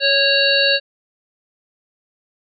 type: harmonic tone with a mistuned harmonic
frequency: 556 Hz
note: C#5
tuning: 5 cents sharp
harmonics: 1 / 3 / 5 / 7 / 8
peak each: -19 / -19 / -19 / -19 / -19 dBFS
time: 0-0.8 s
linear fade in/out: 50 ms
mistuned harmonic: 3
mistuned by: -23 cents
effects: none